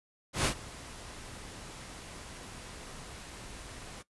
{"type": "noise with ADSR envelope", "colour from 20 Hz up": "pink", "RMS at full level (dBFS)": -26, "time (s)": [0.33, 4.03], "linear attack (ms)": 120, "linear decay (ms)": 91, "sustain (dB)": -20, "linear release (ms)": 21, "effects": ["noise-tail reverb RT60 0.1 s tail -17 dB re dry", "resampled to 24000 Hz"]}